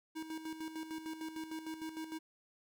square tone with tremolo, 318 Hz, D#4, 38 cents sharp, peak -40 dBFS, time 0.15-2.19 s, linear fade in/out 20 ms, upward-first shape square, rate 6.6 Hz, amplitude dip 60%, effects none

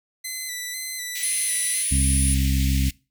10% pulse tone with vibrato, 2010 Hz, B6, 30 cents sharp, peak -20 dBFS, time 0.24-1.83 s, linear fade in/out 10 ms, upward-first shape square, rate 2 Hz, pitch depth 29 cents each way
pink high-pass noise, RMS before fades -33 dBFS, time 1.15-2.91 s, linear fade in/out 5 ms, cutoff 2000 Hz, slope 48 dB/octave
sine tone, 9800 Hz, D#9, 27 cents flat, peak -22 dBFS, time 1.23-2.34 s, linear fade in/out 0 ms
harmonic tone, 66.8 Hz, C2, 36 cents sharp, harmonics 1 / 2 / 3 / 4, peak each -20 / -25 / -30 / -29 dBFS, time 1.91-2.9 s, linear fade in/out 10 ms
effects noise-tail reverb RT60 0.3 s tail -22 dB re dry

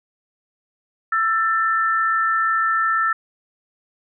sine tone pair together, 1331.2 / 1777 Hz, E6 / A6, +17 / +17 cents, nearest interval perfect fourth, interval 500 cents, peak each -18 / -21 dBFS, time 1.12-3.13 s, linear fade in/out 5 ms, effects none

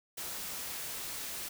white noise, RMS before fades -40 dBFS, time 0.17-1.49 s, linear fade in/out 10 ms, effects none

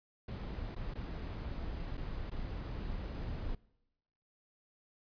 brown noise with dropouts, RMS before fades -40 dBFS, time 0.28-3.55 s, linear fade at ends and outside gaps 5 ms, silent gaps 0.75-0.762 / 0.939-0.953 / 1.971-1.976 / 2.3-2.314 s, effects noise-tail reverb RT60 0.9 s tail -23 dB re dry + resampled to 11025 Hz

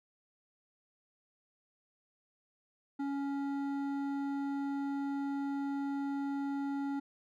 sine tone with hard clipping, 279.1 Hz, C#4, 12 cents sharp, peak -35 dBFS, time 2.99-7 s, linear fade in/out 10 ms, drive 10 dB, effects none

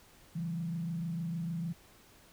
sine tone with frequency modulation, 167.7 Hz, E3, 30 cents sharp, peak -33 dBFS, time 0.35-1.73 s, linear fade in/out 10 ms, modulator 26.6 Hz, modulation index 0.55, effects pink hiss -60 dBFS RMS until 2.32 s

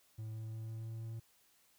triangle tone with pitch steps, 110 / 110.64 / 111.28 / 111.92 / 112.57 / 113.22 Hz, A2 / A2 / A2 / A2 / A2 / A2, 0 / +10 / +20 / +30 / +40 / +50 cents, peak -39 dBFS, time 0.18-1.2 s, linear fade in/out 10 ms, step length 170 ms, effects white hiss -70 dBFS RMS until 1.78 s

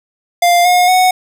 square tone with pitch steps, 698.5 / 718.1 / 738.3 Hz, F5 / F5 / F#5, 0 / +48 / -4 cents, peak -8 dBFS, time 0.42-1.11 s, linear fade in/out 5 ms, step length 230 ms, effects none

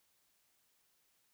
silence, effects white hiss -75 dBFS RMS until 1.33 s

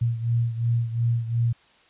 sine beating tone pair, 116.54 / 119.34 Hz, A#2 / A#2, 0 / +41 cents, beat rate 2.8 Hz, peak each -22 / -27 dBFS, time 0.01-1.53 s, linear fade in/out 10 ms, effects white hiss -57 dBFS RMS until 1.89 s + resampled to 8000 Hz

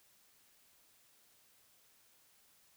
silence, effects white hiss -68 dBFS RMS until 2.76 s

